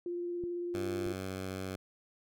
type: tone with vibrato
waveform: sine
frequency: 349.2 Hz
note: F4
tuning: in tune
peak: -34 dBFS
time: 0.06-1.13 s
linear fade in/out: 2 ms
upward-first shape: sine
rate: 18 Hz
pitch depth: 12 cents each way
type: clicks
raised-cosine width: 3 ms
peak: -32 / -31 dBFS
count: 2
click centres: 0.438 / 1.066 s
type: tone with pitch glide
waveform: 10% pulse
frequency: 95.8 to 94.48 Hz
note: G2 to F#2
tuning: -39 to +37 cents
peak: -29 dBFS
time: 0.74-1.76 s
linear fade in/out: 5 ms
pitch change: -24 cents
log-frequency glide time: 0.93-1.32 s
effects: none